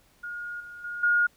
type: tone with level steps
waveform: sine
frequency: 1430 Hz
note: F6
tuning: 41 cents sharp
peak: -33 / -40 / -32 / -19 dBFS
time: 0.23-1.27 s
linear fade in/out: 10 ms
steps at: 0.6 / 0.84 / 1.03 s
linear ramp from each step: 5 ms
effects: pink hiss -62 dBFS RMS until 1.36 s